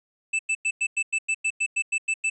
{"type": "tone bursts", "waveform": "square", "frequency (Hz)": 2637, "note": "E7", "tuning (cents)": 0, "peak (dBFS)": -22, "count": 13, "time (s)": [0.33, 2.3], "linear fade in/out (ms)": 10, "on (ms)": 62, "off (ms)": 97, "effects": ["resampled to 24000 Hz"]}